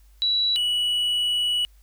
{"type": "tone pair in turn", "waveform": ["sine", "triangle"], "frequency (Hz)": [3923, 2940], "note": ["B7", "F#7"], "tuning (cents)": [-12, -12], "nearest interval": "perfect fourth", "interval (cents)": 500, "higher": "first", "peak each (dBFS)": -19, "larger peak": "neither", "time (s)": [[0.22, 0.56], [0.56, 1.65]], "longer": "second", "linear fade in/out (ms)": 0, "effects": ["added 50 Hz sine -50 dBFS peak until 1.82 s", "white hiss -64 dBFS RMS until 1.82 s"]}